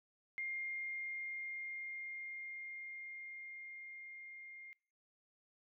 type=tone with level ramp; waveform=sine; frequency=2118 Hz; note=C7; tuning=21 cents sharp; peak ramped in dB=-38 to -50 dBFS; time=0.38-4.73 s; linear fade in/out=0 ms; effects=noise-tail reverb RT60 0.6 s tail -26 dB re dry